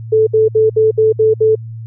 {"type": "tone bursts", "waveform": "sine", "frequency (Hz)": 437.7, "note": "A4", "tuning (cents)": -9, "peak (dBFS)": -7, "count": 7, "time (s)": [0.12, 1.554], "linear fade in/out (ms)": 10, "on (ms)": 150, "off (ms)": 64, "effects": ["added 113 Hz sine -25 dBFS peak until 1.86 s"]}